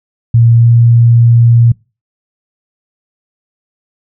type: tone with pitch glide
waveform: sine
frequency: 116.54 to 117.55 Hz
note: A#2 to A#2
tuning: 0 to +15 cents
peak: -3 dBFS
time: 0.34-1.72 s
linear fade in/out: 5 ms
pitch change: +15 cents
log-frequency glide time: 0.57-0.67 s
effects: noise-tail reverb RT60 0.3 s tail -25 dB re dry